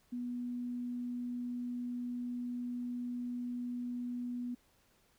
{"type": "tone", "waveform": "sine", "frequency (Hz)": 244.3, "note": "B3", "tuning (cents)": -19, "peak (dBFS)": -36, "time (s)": [0.12, 4.55], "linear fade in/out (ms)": 10, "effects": ["pink hiss -70 dBFS RMS until 5.18 s"]}